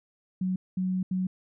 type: tone bursts at uneven times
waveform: sine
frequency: 185.4 Hz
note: F#3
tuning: 4 cents sharp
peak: -25 dBFS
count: 3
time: 0.41-0.56 / 0.77-1.03 / 1.11-1.27 s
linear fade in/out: 5 ms
effects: none